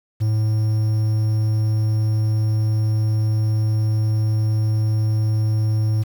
triangle tone with quantisation, 108.6 Hz, A2, 22 cents flat, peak -14 dBFS, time 0.2-6.04 s, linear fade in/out 20 ms, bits 7, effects none

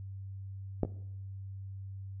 clicks, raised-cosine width 2 ms, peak -14 / -25 dBFS, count 2, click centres 0.833 / 0.85 s, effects noise-tail reverb RT60 0.8 s tail -19 dB re dry + added 97 Hz sine -40 dBFS peak until 2.2 s

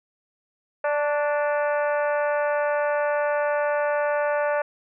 harmonic tone with a mistuned harmonic, 293.7 Hz, D4, in tune, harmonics 2 / 3 / 4 / 5 / 6 / 7 / 8 / 9, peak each -22 / -29 / -33 / -31 / -34 / -44 / -42 / -45 dBFS, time 0.84-4.62 s, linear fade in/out 5 ms, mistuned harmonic 4, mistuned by -26 cents, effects none

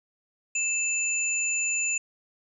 sine tone pair together, 2637 / 7040 Hz, E7 / A8, 0 / 0 cents, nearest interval octave + perfect fourth, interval 1700 cents, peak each -27 dBFS, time 0.55-1.98 s, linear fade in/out 5 ms, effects none

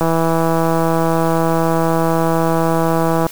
click train, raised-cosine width 1 ms, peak -3 dBFS, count 535, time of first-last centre 0.01-3.266 s, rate 164 Hz, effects white hiss -35 dBFS RMS until 3.31 s

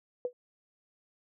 sine tone with exponential decay, 493.9 Hz, B4, in tune, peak -25 dBFS, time 0.25-0.33 s, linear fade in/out 1 ms, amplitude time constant 17 ms, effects none

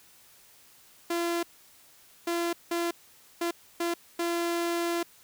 sawtooth tone bursts at uneven times, 341.5 Hz, F4, 39 cents flat, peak -23 dBFS, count 6, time 1.1-1.43 / 2.27-2.53 / 2.71-2.91 / 3.41-3.51 / 3.8-3.94 / 4.19-5.03 s, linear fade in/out 5 ms, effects white hiss -57 dBFS RMS until 5.23 s

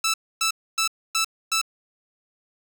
10% pulse tone bursts, 1318.5 Hz, E6, in tune, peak -12 dBFS, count 5, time 0.04-1.615 s, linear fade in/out 5 ms, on 99 ms, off 270 ms, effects none

